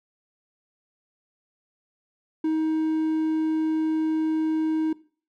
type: tone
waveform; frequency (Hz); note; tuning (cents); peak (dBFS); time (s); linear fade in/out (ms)
triangle; 315.6; D#4; +25; -19; 2.44-4.93; 5
effects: noise-tail reverb RT60 0.4 s tail -19 dB re dry